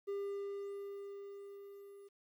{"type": "tone with level ramp", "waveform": "triangle", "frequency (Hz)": 400, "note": "G4", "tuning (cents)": 35, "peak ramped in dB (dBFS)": [-34, -51], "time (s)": [0.07, 2.09], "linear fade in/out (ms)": 20, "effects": ["12-bit"]}